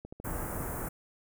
click train, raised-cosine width 2 ms, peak -29 dBFS, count 8, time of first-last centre 0.05-0.576 s, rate 13.3 Hz
pink band-stop noise, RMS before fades -36 dBFS, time 0.24-0.89 s, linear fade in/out 10 ms, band 1600 to 9100 Hz, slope 24 dB/octave
effects none

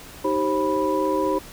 sine tone cluster, 311.9 / 388 / 533 / 986 Hz, D#4 / G4 / C5 / B5, +4 / -18 / +32 / -3 cents, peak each -25 dBFS, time 0.24-1.39 s, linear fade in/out 10 ms, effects pink hiss -42 dBFS RMS until 1.52 s

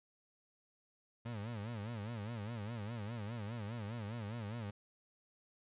30% pulse tone with vibrato, 110 Hz, A2, in tune, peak -38 dBFS, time 1.25-4.71 s, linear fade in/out 10 ms, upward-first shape sine, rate 4.9 Hz, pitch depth 160 cents each way, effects resampled to 8000 Hz

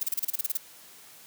violet noise bursts, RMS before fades -27 dBFS, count 11, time 0.01-0.573 s, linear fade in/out 5 ms, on 23 ms, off 31 ms, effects white hiss -51 dBFS RMS until 1.26 s + high-pass 100 Hz 12 dB/octave

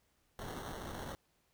pink noise with sample-and-hold, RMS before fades -44 dBFS, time 0.39-1.15 s, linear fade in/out 0 ms, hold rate 2450 Hz, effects pink hiss -75 dBFS RMS until 1.53 s

